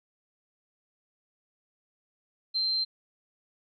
sine tone, 4134 Hz, C8, 22 cents flat, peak -25 dBFS, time 2.54-2.85 s, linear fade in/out 20 ms, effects none

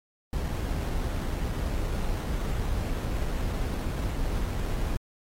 brown noise with sample-and-hold, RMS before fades -29 dBFS, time 0.33-4.97 s, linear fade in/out 2 ms, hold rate 4900 Hz, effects AAC 48 kbps

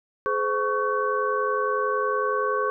sine tone cluster, 423.2 / 514 / 1118 / 1525 Hz, G#4 / C5 / C#6 / G6, +33 / -31 / +14 / -48 cents, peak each -27 / -28 / -25 / -31 dBFS, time 0.26-2.7 s, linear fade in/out 0 ms, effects none

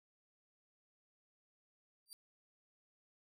20% pulse tone with exponential growth, 4699 Hz, D8, in tune, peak -40 dBFS, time 2.06-2.13 s, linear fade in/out 0 ms, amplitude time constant 15 ms, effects none

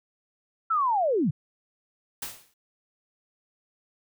sine linear sweep, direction down, 1355 to 116.54 Hz, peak -21 dBFS, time 0.7-1.31 s, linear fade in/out 10 ms
white noise with exponential decay, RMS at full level -31 dBFS, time 2.22-2.54 s, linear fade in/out 5 ms, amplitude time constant 68 ms
effects none

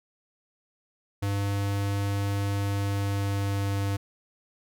square tone with pitch glide, 100.1 to 99.41 Hz, G2 to G2, +37 to +25 cents, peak -26 dBFS, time 1.22-3.97 s, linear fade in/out 10 ms, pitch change -12 cents, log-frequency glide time 2.47-3.85 s, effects none

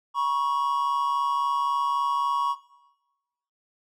triangle tone pair together, 965 / 1108.7 Hz, B5 / C#6, -40 / 0 cents, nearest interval major second, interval 240 cents, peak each -24 / -22 dBFS, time 0.14-2.56 s, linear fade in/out 50 ms, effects noise-tail reverb RT60 1.0 s tail -17 dB re dry

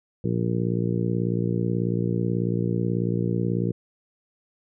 harmonic tone, 58.27 Hz, A#1, in tune, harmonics 2 / 3 / 4 / 5 / 6 / 7 / 8, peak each -26 / -26 / -32 / -34 / -31 / -34 / -34 dBFS, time 0.24-3.72 s, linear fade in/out 5 ms, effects none

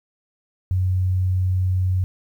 sine tone, 92.5 Hz, F#2, in tune, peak -17 dBFS, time 0.71-2.04 s, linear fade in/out 0 ms, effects 9-bit

